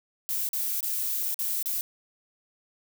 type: noise with dropouts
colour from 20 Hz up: violet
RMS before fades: -29 dBFS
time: 0.29-1.81 s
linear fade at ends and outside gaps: 0 ms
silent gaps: 0.489-0.532 / 0.806-0.829 / 1.343-1.391 / 1.627-1.658 s
effects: none